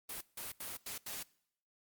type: noise bursts at uneven times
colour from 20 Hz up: white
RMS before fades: -43 dBFS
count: 5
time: 0.09-0.21 / 0.37-0.52 / 0.6-0.77 / 0.86-0.98 / 1.06-1.23 s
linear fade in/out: 5 ms
effects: noise-tail reverb RT60 0.7 s tail -23 dB re dry + Opus 32 kbps